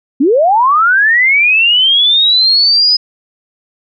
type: linear sweep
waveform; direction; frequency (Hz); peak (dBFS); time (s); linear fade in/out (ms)
sine; up; 245.3 to 5050; -6; 0.2-2.97; 10
effects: none